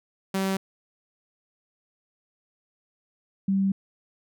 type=tone pair in turn; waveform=sawtooth / sine; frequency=192.3 / 194.42 Hz; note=G3 / G3; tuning=-33 / -14 cents; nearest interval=unison; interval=19 cents; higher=second; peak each=-20 dBFS; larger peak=neither; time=0.34-0.57 / 3.48-3.72 s; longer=second; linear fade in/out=5 ms; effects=none